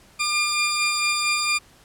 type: tone pair together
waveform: 20% pulse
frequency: 1200.3 / 2405 Hz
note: D6 / D7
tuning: +37 / +41 cents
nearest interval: octave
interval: 1204 cents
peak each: -20 / -17 dBFS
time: 0.19-1.59 s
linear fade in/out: 20 ms
effects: pink hiss -53 dBFS RMS until 1.84 s + low-pass 12000 Hz 12 dB/octave